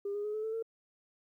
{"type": "tone with pitch steps", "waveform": "sine", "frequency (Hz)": [402.6, 412, 421.6, 431.5, 441.6, 451.9], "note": ["G4", "G#4", "G#4", "A4", "A4", "A4"], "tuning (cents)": [46, -14, 26, -34, 6, 46], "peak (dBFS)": -32, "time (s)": [0.05, 0.626], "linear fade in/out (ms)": 5, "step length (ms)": 96, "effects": ["tanh soft clip ceiling -29 dBFS", "12-bit"]}